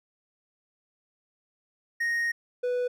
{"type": "tone pair in turn", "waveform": "triangle", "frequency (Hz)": [1864.7, 493.9], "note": ["A#6", "B4"], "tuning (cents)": [0, 0], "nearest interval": "octave + major seventh", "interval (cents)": 2300, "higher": "first", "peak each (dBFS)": -23, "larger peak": "neither", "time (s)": [[2, 2.32], [2.63, 2.88]], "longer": "first", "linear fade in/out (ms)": 10, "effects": []}